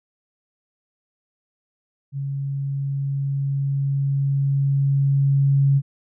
sine tone with level ramp, 138.59 Hz, C#3, in tune, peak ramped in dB -24 to -13 dBFS, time 2.12-5.82 s, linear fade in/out 50 ms, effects none

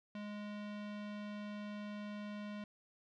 square tone with low-pass filter, 207.7 Hz, G#3, in tune, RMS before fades -45 dBFS, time 0.15-2.64 s, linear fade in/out 2 ms, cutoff 3200 Hz, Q 1.2, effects none

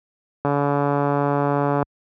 click train, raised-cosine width 1 ms, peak -7 dBFS, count 198, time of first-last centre 0.45-1.828 s, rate 143 Hz, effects high-pass 60 Hz 12 dB/octave

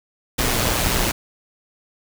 pink noise with amplitude modulation, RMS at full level -18 dBFS, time 0.38-1.12 s, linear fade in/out 10 ms, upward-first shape sine, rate 121 Hz, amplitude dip 45%, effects none

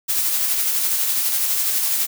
blue noise with tremolo, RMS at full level -19 dBFS, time 0.08-2.07 s, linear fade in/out 20 ms, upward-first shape sine, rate 12 Hz, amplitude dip 30%, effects none

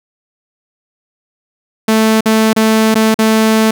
sawtooth tone with dropouts, 220 Hz, A3, in tune, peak -4 dBFS, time 1.88-3.71 s, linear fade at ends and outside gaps 5 ms, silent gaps 2.208-2.257 / 2.532-2.563 / 2.944-2.954 / 3.144-3.188 s, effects none

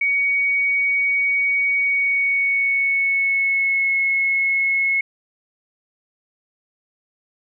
sine tone with pitch glide, 2245 to 2182 Hz, C#7 to C#7, +21 to -28 cents, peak -16 dBFS, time 0.01-5.01 s, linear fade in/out 5 ms, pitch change -49 cents, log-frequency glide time 1.79-3.96 s, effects none

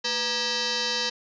sine tone with frequency modulation, 493.9 Hz, B4, in tune, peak -24 dBFS, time 0.04-1.1 s, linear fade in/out 10 ms, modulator 716 Hz, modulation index 7.4, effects resampled to 16000 Hz

